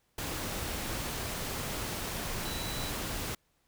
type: tone in noise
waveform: sine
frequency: 3951 Hz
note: B7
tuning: in tune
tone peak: -42 dBFS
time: 2.45-2.9 s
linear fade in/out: 5 ms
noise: pink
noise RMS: -36 dBFS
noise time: 0.18-3.35 s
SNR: -9 dB
effects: pink hiss -73 dBFS RMS until 3.67 s